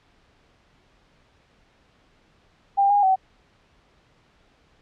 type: tone with pitch steps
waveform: sine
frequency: 796 / 816 / 760 Hz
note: G5 / G#5 / F#5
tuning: +26 / -31 / +46 cents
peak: -15 dBFS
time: 2.77-3.16 s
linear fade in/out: 20 ms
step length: 130 ms
effects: pink hiss -60 dBFS RMS until 4.81 s + low-pass 4000 Hz 12 dB/octave